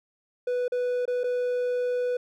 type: tone with dropouts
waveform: triangle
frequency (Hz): 493.9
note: B4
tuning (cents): 0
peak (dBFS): -22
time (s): 0.47-2.17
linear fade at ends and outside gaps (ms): 5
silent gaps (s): 0.681-0.72 / 1.055-1.077 / 1.235-1.24
effects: none

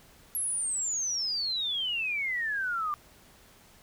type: exponential sweep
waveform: sine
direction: down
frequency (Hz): 11410 to 1174.7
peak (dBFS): -28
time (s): 0.35-2.94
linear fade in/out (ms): 0
effects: pink hiss -57 dBFS RMS until 3.82 s

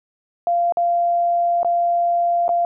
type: tone with dropouts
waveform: sine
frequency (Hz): 692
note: F5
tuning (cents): -16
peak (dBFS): -15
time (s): 0.47-2.65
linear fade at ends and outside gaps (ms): 1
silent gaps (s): 0.723-0.771 / 1.631-1.647 / 2.481-2.491
effects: none

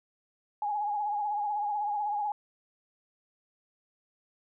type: tone with vibrato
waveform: sine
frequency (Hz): 830.6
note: G#5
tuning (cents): 0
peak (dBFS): -28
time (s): 0.62-2.32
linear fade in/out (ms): 2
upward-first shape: triangle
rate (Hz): 16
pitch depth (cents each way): 59
effects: none

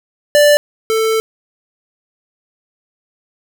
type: tone pair in turn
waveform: square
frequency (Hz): 587.3 / 443.4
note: D5 / A4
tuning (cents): 0 / +13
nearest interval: perfect fourth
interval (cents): 487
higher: first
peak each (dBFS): -7 / -13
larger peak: first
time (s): 0.35-0.57 / 0.9-1.2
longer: second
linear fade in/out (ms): 0
effects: none

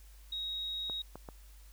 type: tone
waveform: sine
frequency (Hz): 3784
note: A#7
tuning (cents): +25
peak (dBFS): -35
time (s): 0.32-1.02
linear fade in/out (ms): 5
type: clicks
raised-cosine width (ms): 1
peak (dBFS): -30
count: 3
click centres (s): 0.898 / 1.156 / 1.288
effects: added 50 Hz sine -52 dBFS peak until 1.72 s + white hiss -63 dBFS RMS until 1.72 s

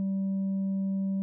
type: tone with tanh clipping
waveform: triangle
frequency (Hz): 193.7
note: G3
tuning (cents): -20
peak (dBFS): -27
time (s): 0-1.22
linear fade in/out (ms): 0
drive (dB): 7
effects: none

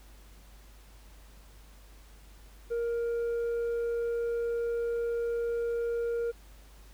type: tone with tanh clipping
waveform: triangle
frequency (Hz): 468.7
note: A#4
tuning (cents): +9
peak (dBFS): -29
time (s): 2.7-6.32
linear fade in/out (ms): 20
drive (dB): 8
effects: added 50 Hz sine -51 dBFS peak until 6.93 s + pink hiss -59 dBFS RMS until 6.93 s

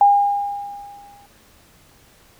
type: tone with exponential decay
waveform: sine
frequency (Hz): 810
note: G#5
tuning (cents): -43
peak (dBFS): -7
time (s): 0.01-1.26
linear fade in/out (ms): 2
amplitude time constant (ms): 270
effects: pink hiss -52 dBFS RMS until 2.39 s

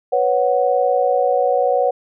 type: chord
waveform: sine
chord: B suspended second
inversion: none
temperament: equal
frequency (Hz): 493.9 / 554.4 / 740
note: B4 / C#5 / F#5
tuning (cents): 0 / 0 / 0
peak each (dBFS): -18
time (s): 0.12-1.91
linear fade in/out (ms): 10
effects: none

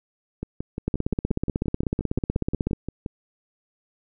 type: two click trains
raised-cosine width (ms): 3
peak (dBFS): -10 / -16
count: 31 / 16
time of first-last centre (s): 0.88-2.732 / 0.43-3.062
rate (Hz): 16.2 / 5.7
effects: none

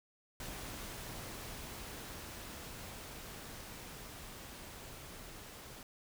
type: noise with level ramp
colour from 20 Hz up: pink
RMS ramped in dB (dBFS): -45 to -51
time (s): 0.4-5.83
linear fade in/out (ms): 2
effects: none

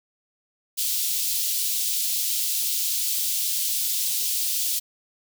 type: high-pass noise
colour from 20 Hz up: white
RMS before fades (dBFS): -25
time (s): 0.77-4.8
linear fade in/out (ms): 20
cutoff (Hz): 3200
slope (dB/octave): 24
effects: none

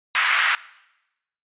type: band-pass noise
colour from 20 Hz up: pink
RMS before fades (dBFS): -20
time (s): 0.15-0.55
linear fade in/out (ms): 0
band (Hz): 1300 to 2800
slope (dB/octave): 24
effects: noise-tail reverb RT60 0.9 s tail -20 dB re dry + resampled to 8000 Hz

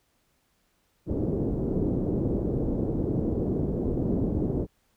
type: low-pass noise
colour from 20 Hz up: white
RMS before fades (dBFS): -27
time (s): 1.06-4.67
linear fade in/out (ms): 50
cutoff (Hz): 400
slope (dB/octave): 24
effects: pink hiss -70 dBFS RMS until 4.96 s

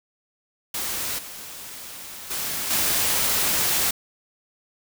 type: noise with level steps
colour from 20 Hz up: white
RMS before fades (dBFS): -28 / -38 / -28 / -22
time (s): 0.74-3.91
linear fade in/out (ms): 5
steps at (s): 1.18 / 2.3 / 2.7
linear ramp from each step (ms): 10
effects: none

